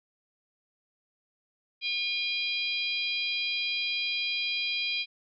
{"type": "harmonic tone with a mistuned harmonic", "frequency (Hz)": 808, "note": "G#5", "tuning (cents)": -48, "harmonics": [3, 4, 5, 6], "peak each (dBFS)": [-31, -33, -35, -37], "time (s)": [1.81, 5.06], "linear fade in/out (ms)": 50, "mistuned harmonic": 5, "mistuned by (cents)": -24, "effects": []}